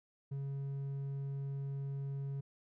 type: tone with hard clipping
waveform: sine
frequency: 138.4 Hz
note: C#3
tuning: 2 cents flat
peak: -38 dBFS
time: 0.31-2.41 s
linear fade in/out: 10 ms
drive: 3 dB
effects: none